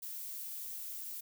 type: noise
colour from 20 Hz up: violet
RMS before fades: -43 dBFS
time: 0.02-1.21 s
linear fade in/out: 10 ms
effects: none